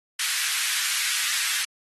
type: high-pass noise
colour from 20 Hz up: pink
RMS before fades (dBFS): -26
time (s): 0.19-1.65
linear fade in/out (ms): 5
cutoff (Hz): 1600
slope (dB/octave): 24
effects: AAC 32 kbps